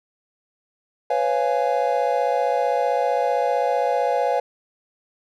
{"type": "chord", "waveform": "triangle", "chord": "C# dominant seventh", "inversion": "third", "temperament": "just", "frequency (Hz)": [498.9, 554.4, 693, 831.5], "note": ["B4", "C#5", "E#5", "G#5"], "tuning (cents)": [17, 0, -14, 2], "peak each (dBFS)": -22, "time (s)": [1.1, 4.4], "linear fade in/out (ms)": 5, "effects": []}